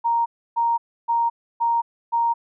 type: tone bursts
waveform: sine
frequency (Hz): 932.3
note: A#5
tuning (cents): 0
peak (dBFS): -17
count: 5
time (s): 0.04-2.34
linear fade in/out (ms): 20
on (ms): 220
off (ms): 300
effects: none